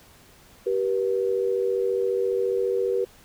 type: tone pair together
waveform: sine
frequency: 387.3 / 481.9 Hz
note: G4 / B4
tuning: -21 / -43 cents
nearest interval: major third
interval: 378 cents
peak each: -24 dBFS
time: 0.66-3.05 s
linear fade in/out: 10 ms
effects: pink hiss -53 dBFS RMS until 3.24 s